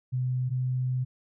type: tone pair in turn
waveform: sine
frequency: 127 / 127.54 Hz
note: B2 / C3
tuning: +49 / -44 cents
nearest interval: unison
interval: 7 cents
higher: second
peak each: -25 / -25 dBFS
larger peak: neither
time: 0.12-0.5 / 0.5-1.05 s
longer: second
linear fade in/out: 20 ms
effects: none